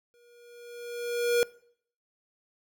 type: tone with exponential growth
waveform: square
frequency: 478 Hz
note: A#4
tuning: 43 cents sharp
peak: -21 dBFS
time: 0.14-1.43 s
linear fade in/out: 0 ms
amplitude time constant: 280 ms
effects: noise-tail reverb RT60 0.6 s tail -22 dB re dry